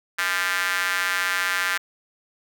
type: tone with high-pass filter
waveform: square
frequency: 92.5 Hz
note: F#2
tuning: in tune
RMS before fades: -24 dBFS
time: 0.18-1.78 s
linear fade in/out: 10 ms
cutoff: 1600 Hz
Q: 3
effects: none

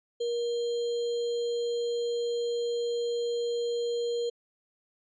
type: tone with sample-and-hold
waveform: sine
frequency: 473.4 Hz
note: A#4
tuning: 27 cents sharp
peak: -27 dBFS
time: 0.2-4.3 s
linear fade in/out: 10 ms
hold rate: 3675 Hz
effects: resampled to 16000 Hz

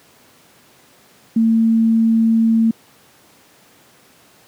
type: tone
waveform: sine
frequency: 225.7 Hz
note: A3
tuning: 44 cents sharp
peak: -10 dBFS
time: 1.36-2.71 s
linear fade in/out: 5 ms
effects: pink hiss -50 dBFS RMS until 4.47 s + high-pass 150 Hz 12 dB/octave

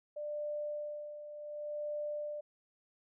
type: tone with tremolo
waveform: sine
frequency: 594 Hz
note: D5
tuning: 20 cents sharp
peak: -35 dBFS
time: 0.16-2.41 s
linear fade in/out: 10 ms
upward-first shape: sine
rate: 0.68 Hz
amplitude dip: 65%
effects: none

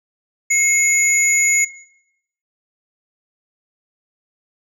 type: tone pair together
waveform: sine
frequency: 2158 / 6829 Hz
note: C#7 / G#8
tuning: -47 / +47 cents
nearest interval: octave + minor sixth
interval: 1994 cents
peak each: -14 dBFS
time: 0.5-1.65 s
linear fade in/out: 10 ms
effects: noise-tail reverb RT60 0.8 s tail -19 dB re dry + tanh soft clip ceiling -9 dBFS

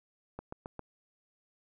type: click train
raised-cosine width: 1 ms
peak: -26 dBFS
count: 4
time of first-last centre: 0.39-0.793 s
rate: 7.44 Hz
effects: none

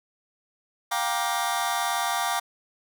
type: chord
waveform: sawtooth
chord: G minor seventh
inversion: third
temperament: just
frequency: 705.6 / 784 / 940.8 / 1176 Hz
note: F5 / G5 / Bb5 / D6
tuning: +18 / 0 / +16 / +2 cents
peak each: -26 dBFS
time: 0.91-2.4 s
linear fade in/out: 10 ms
effects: none

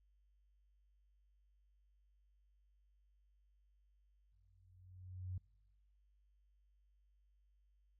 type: tone with exponential growth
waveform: sine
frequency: 91.8 Hz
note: F#2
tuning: 13 cents flat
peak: -39 dBFS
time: 4.32-5.38 s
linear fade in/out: 5 ms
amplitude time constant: 230 ms
effects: noise-tail reverb RT60 1.0 s tail -24 dB re dry + added 50 Hz sine -70 dBFS peak until 7.99 s

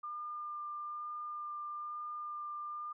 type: tone with vibrato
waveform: sine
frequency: 1200 Hz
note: D6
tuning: 37 cents sharp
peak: -39 dBFS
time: 0.03-2.93 s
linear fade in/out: 10 ms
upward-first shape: sine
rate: 1.1 Hz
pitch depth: 9 cents each way
effects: none

